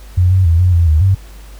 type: tone with pitch steps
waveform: sine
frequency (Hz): 90 / 93.7 / 83 / 90.5 / 85.1 / 77.3 / 96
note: F#2 / F#2 / E2 / F#2 / F2 / D#2 / G2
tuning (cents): -47 / +22 / +12 / -38 / -44 / -11 / -36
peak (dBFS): -7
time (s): 0.17-1.15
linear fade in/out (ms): 10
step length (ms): 140
effects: added 50 Hz sine -32 dBFS peak until 1.59 s + pink hiss -43 dBFS RMS until 1.59 s